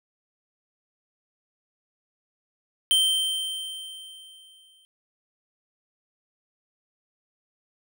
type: tone with exponential decay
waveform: square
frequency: 3122 Hz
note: G7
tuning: 8 cents flat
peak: -17 dBFS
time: 2.91-4.85 s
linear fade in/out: 0 ms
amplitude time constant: 420 ms
effects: none